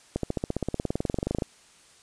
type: accelerating click train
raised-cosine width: 2 ms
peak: -13 dBFS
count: 25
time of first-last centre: 0.16-1.422 s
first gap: 73 ms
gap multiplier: 0.97
effects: white hiss -56 dBFS RMS until 2.02 s + resampled to 22050 Hz